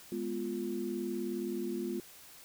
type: chord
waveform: sine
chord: F diminished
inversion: first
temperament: equal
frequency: 207.7 / 246.9 / 349.2 Hz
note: Ab3 / Cb4 / F4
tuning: 0 / 0 / 0 cents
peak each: -39 / -39 / -36 dBFS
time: 0.12-2 s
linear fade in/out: 2 ms
effects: white hiss -54 dBFS RMS until 2.44 s